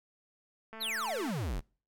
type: click train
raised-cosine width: 0.5 ms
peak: -32 dBFS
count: 129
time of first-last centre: 0.73-1.307 s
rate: 222 Hz
type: exponential sweep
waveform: square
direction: down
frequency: 4513 to 34.7 Hz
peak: -33 dBFS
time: 0.8-1.61 s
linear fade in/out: 20 ms
effects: noise-tail reverb RT60 0.4 s tail -26 dB re dry